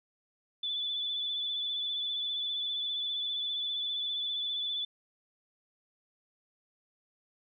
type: tone with vibrato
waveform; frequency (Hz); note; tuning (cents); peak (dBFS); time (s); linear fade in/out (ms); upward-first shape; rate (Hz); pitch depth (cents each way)
sine; 3478; A7; -21; -31; 0.63-4.85; 5; sine; 15; 27
effects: none